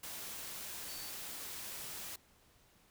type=tone in noise; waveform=sine; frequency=4500 Hz; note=C#8; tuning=25 cents sharp; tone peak=-50 dBFS; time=0.88-1.1 s; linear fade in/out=5 ms; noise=white; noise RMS=-45 dBFS; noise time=0.03-2.16 s; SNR=-8 dB; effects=pink hiss -67 dBFS RMS until 2.9 s